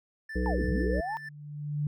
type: tone with tremolo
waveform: triangle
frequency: 1765 Hz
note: A6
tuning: 5 cents sharp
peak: -35 dBFS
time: 0.29-1.29 s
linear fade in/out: 5 ms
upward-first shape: sine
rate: 6.3 Hz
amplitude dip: 45%
type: harmonic tone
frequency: 61.8 Hz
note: B1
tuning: 2 cents sharp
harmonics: 1 / 3 / 5 / 7 / 8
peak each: -28 / -33 / -35 / -36 / -37 dBFS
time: 0.35-1.01 s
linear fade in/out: 10 ms
type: linear two-way sweep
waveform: sine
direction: down then up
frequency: 932.3 to 46 to 932.3 Hz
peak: -31 dBFS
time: 0.46-1.17 s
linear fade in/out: 0 ms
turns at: 0.66 s
type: tone with exponential growth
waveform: sine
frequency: 147.5 Hz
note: D3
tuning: 8 cents sharp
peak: -25 dBFS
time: 0.76-1.87 s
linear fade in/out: 2 ms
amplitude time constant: 240 ms
effects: none